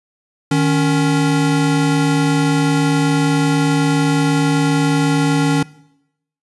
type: tone pair together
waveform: square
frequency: 154.1 / 279.5 Hz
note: D#3 / C#4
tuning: -16 / +14 cents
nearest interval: minor seventh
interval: 1030 cents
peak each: -16 dBFS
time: 0.51-5.63 s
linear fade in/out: 5 ms
effects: noise-tail reverb RT60 0.8 s tail -21 dB re dry + resampled to 24000 Hz